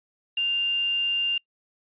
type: tone with quantisation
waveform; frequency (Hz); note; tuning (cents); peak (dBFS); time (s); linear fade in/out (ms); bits
sine; 2796; F7; +1; -22; 0.37-1.38; 5; 7
effects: noise-tail reverb RT60 0.1 s tail -26 dB re dry + resampled to 8000 Hz